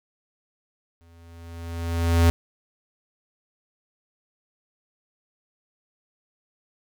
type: tone with exponential growth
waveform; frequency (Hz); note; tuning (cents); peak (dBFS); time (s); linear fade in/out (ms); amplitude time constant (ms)
square; 84.1; E2; +35; -14; 1.01-2.3; 0; 280
effects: none